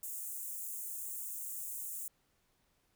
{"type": "high-pass noise", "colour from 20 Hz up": "white", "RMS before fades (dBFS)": -42, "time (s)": [0.03, 2.08], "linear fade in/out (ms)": 2, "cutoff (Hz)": 7000, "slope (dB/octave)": 48, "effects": ["pink hiss -75 dBFS RMS until 2.95 s"]}